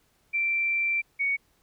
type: tone pair in turn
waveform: sine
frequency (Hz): 2349 / 2232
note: D7 / C#7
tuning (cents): 0 / +11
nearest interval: minor second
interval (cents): 89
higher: first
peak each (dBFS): -23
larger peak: neither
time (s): 0.33-1.02 / 1.19-1.37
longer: first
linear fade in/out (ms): 20
effects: pink hiss -67 dBFS RMS until 1.62 s